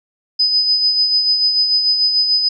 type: tone with tremolo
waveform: sine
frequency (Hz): 5010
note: D#8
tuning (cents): +11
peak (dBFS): -10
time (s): 0.39-2.49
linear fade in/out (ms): 10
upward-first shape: sine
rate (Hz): 6.8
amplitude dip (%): 45
effects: none